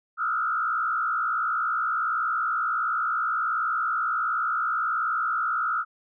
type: tone with frequency modulation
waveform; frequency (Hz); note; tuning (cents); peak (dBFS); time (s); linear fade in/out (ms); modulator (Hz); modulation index
sine; 1339; E6; +27; -23; 0.17-5.85; 50; 60.7; 1.5
effects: none